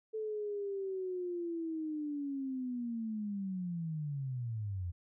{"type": "linear sweep", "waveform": "sine", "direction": "down", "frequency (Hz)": [440, 84.3], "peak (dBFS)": -35, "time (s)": [0.13, 4.92], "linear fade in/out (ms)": 20, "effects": []}